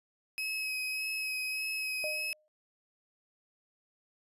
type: tone with vibrato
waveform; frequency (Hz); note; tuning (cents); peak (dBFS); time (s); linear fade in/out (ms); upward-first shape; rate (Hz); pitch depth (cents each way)
35% pulse; 2551; D#7; +43; -31; 0.38-2.33; 0; sine; 1.7; 18
type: tone with exponential decay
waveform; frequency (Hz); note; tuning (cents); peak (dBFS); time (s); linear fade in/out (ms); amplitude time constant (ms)
sine; 613; D#5; -26; -33; 2.04-2.48; 0; 94
effects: resampled to 32000 Hz